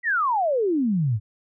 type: exponential sweep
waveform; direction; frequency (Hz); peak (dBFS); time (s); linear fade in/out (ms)
sine; down; 2000 to 98.7; -19; 0.03-1.2; 50
effects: none